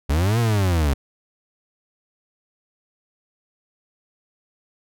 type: linear two-way sweep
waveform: 40% pulse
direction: up then down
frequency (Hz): 65.7 to 120 to 65.7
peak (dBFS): -16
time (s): 0.09-0.94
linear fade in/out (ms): 10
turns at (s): 0.39
effects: none